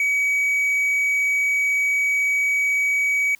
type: tone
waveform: triangle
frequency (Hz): 2269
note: C#7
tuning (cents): +40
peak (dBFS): -16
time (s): 0-3.35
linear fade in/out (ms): 2
effects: white hiss -55 dBFS RMS until 3.39 s